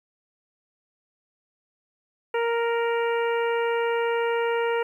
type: harmonic tone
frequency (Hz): 466.2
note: A#4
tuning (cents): 0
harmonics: 1 / 2 / 3 / 4 / 5 / 6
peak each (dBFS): -23 / -29 / -33 / -35 / -37 / -39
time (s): 2.34-4.83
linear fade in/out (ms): 5
effects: 10-bit